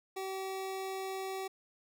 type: tone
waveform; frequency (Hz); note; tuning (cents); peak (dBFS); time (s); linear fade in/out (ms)
25% pulse; 382.6; G4; -42; -33; 0.16-1.48; 10
effects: none